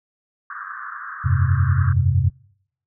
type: band-pass noise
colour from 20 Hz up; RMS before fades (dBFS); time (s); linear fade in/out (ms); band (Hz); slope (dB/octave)
pink; -33; 0.5-1.93; 5; 1100 to 1700; 96
type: chord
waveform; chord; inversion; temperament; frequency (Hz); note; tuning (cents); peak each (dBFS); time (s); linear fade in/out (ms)
sine; F suspended second; none; equal; 87.31 / 98 / 130.81; F2 / G2 / C3; 0 / 0 / 0; -19; 1.24-2.3; 20
effects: noise-tail reverb RT60 0.7 s tail -26 dB re dry